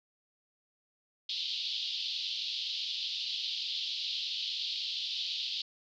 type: band-pass noise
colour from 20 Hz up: pink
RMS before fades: -36 dBFS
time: 1.29-5.62 s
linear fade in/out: 5 ms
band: 3100 to 4600 Hz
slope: 48 dB/octave
effects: none